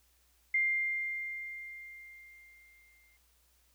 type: tone with exponential decay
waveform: sine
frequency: 2100 Hz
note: C7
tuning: 6 cents sharp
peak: -25 dBFS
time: 0.54-3.17 s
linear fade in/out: 5 ms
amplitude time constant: 570 ms
effects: added 60 Hz sine -70 dBFS peak until 3.74 s + white hiss -70 dBFS RMS until 3.74 s